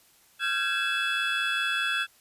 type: tone cluster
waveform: triangle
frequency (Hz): 1375 / 1551 / 1656 / 2626 / 3388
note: F6 / G6 / G#6 / E7 / G#7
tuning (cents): -27 / -19 / -5 / -7 / +34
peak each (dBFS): -30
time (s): 0.39-2.07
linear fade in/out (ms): 50
effects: white hiss -60 dBFS RMS until 2.2 s + resampled to 32000 Hz